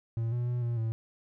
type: tone with pitch steps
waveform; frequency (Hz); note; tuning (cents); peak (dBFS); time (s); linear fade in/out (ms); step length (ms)
triangle; 114.5 / 121.1 / 122.2 / 118.5 / 112.4; A#2 / B2 / B2 / A#2 / A2; -31 / -34 / -18 / +29 / +37; -26; 0.17-0.92; 0; 150
effects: none